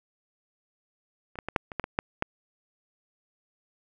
clicks, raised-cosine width 0.5 ms, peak -30 / -17 / -17 / -7 / -23 / -13 / -17 / -9 / -10 dBFS, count 9, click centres 1.356 / 1.388 / 1.486 / 1.562 / 1.718 / 1.797 / 1.841 / 1.989 / 2.224 s, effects none

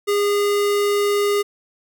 square tone, 408.4 Hz, G#4, 29 cents flat, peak -17 dBFS, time 0.07-1.43 s, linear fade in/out 20 ms, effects none

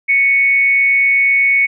sine tone with frequency modulation, 2218 Hz, C#7, in tune, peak -9 dBFS, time 0.08-1.67 s, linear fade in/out 20 ms, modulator 250 Hz, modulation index 0.25, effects none

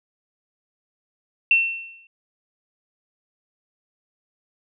sine tone with exponential decay, 2700 Hz, E7, 41 cents sharp, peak -11 dBFS, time 1.51-2.07 s, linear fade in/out 2 ms, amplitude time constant 120 ms, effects none

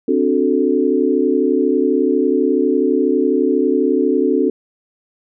sine chord, D dominant seventh, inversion third, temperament equal, 261.6 / 293.7 / 370 / 440 Hz, C4 / D4 / F#4 / A4, 0 / 0 / 0 / 0 cents, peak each -18 dBFS, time 0.08-4.5 s, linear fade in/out 5 ms, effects none

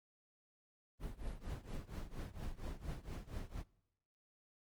brown noise with tremolo, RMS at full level -41 dBFS, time 0.99-3.64 s, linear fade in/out 50 ms, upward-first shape triangle, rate 4.3 Hz, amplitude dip 95%, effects noise-tail reverb RT60 0.9 s tail -23 dB re dry + Opus 32 kbps

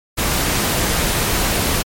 pink noise, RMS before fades -18 dBFS, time 0.17-1.83 s, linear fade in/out 20 ms, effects MP3 64 kbps

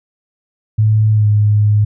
sine tone with pitch glide, 108.1 to 104.9 Hz, A2 to G#2, -30 to +18 cents, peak -8 dBFS, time 0.78-1.85 s, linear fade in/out 10 ms, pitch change -52 cents, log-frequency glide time 1.12-1.27 s, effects none

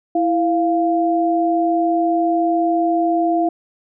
sine tone pair together, 330.7 / 696.5 Hz, E4 / F5, +6 / -5 cents, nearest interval octave + minor second, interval 1289 cents, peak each -17 dBFS, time 0.15-3.49 s, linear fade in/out 5 ms, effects none

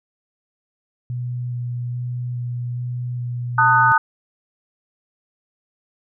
sine tone with vibrato, 122.4 Hz, B2, 15 cents flat, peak -23 dBFS, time 1.1-3.92 s, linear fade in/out 0 ms, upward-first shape square, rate 1.2 Hz, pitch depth 9 cents each way
sine chord, D# diminished, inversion second, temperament just, 896 / 1244.5 / 1493.4 Hz, A5 / D#6 / F#6, +31 / 0 / +16 cents, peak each -16 dBFS, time 3.58-3.98 s, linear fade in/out 5 ms
effects none

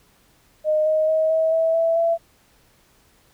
sine tone with pitch steps, 616 / 624.6 / 633.3 / 642.2 / 651.1 / 660.2 / 669.4 Hz, D#5 / D#5 / D#5 / E5 / E5 / E5 / E5, -17 / +7 / +30 / -45 / -22 / +2 / +26 cents, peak -16 dBFS, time 0.64-2.18 s, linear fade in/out 50 ms, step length 220 ms, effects pink hiss -58 dBFS RMS until 3.33 s

